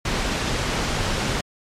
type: noise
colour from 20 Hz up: pink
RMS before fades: -23 dBFS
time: 0.05-1.41 s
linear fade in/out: 5 ms
effects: low-pass 6000 Hz 12 dB/octave + MP3 64 kbps